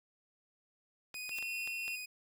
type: tone with tremolo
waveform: sawtooth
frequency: 2489 Hz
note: D#7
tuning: in tune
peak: -37 dBFS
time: 1.14-2.06 s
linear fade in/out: 10 ms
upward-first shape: sine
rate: 2.8 Hz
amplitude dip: 25%
type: clicks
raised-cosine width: 0.2 ms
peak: -29 dBFS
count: 6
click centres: 1.143 / 1.293 / 1.386 / 1.426 / 1.675 / 1.88 s
type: noise with exponential growth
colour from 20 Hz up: blue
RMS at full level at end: -42 dBFS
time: 1.3-1.39 s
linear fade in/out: 5 ms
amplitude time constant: 19 ms
type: tone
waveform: sine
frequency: 2718 Hz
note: F7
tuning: 48 cents flat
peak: -38 dBFS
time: 1.31-1.96 s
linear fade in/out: 10 ms
effects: none